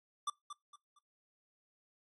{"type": "tone with echo", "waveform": "square", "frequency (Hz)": 1174.7, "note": "D6", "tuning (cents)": 0, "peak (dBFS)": -34, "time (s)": [0.27, 0.3], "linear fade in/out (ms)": 5, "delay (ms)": 230, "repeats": 3, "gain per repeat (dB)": -10, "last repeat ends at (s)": 0.99, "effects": ["noise-tail reverb RT60 0.2 s tail -25 dB re dry", "AAC 32 kbps"]}